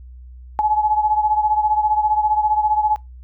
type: beating tone pair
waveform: sine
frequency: 848 / 863 Hz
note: G#5 / A5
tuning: +36 / -34 cents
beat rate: 15 Hz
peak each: -16 / -21 dBFS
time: 0.59-2.96 s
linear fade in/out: 0 ms
effects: noise-tail reverb RT60 0.2 s tail -23 dB re dry + added 62 Hz sine -36 dBFS peak until 3.23 s